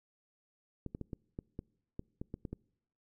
clicks, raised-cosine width 3 ms, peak -27 dBFS, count 11, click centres 0.863 / 0.949 / 1.013 / 1.132 / 1.389 / 1.591 / 1.994 / 2.215 / 2.341 / 2.452 / 2.53 s, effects noise-tail reverb RT60 0.8 s tail -26 dB re dry

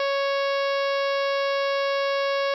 harmonic tone, 554.4 Hz, C#5, in tune, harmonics 1 / 2 / 3 / 4 / 5 / 6 / 7 / 8 / 9 / 10, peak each -23 / -29 / -33 / -35 / -37 / -39 / -40 / -41 / -42 / -43 dBFS, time 0-2.54 s, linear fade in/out 2 ms, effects 10-bit

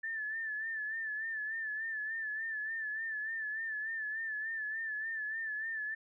sine tone with vibrato, 1760 Hz, A6, in tune, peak -35 dBFS, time 0.03-5.95 s, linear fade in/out 10 ms, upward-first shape sine, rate 3.4 Hz, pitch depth 56 cents each way, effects none

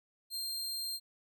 sawtooth tone, 4186 Hz, C8, in tune, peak -33 dBFS, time 0.3-1 s, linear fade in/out 50 ms, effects none

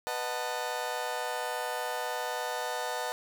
30% pulse chord, B dominant seventh, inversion none, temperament just, 493.9 / 617.4 / 740.8 / 889 Hz, B4 / D#5 / F#5 / A5, 0 / -14 / +2 / +18 cents, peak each -35 / -36 / -35 / -34 dBFS, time 0.07-3.12 s, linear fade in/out 0 ms, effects none

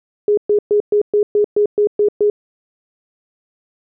sine tone bursts, 415.3 Hz, G#4, in tune, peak -10 dBFS, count 10, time 0.28-2.3 s, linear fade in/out 2 ms, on 94 ms, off 120 ms, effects none

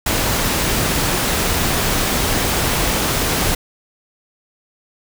pink noise, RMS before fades -18 dBFS, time 0.06-3.55 s, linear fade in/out 5 ms, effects none

